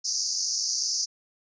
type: band-pass noise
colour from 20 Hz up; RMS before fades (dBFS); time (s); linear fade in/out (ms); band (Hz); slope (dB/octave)
white; -28; 0.04-1.06; 20; 4700 to 6500; 96
effects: resampled to 16000 Hz